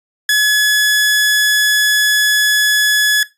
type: tone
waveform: sawtooth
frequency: 1700 Hz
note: G#6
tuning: 40 cents sharp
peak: -6 dBFS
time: 0.29-3.23 s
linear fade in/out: 2 ms
effects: noise-tail reverb RT60 0.2 s tail -17 dB re dry + resampled to 32000 Hz